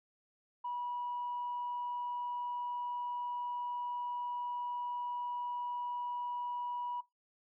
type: tone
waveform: sine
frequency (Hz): 973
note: B5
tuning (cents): -26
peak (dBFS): -35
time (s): 0.64-7.01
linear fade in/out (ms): 10
effects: noise-tail reverb RT60 0.2 s tail -22 dB re dry + tanh soft clip ceiling -31 dBFS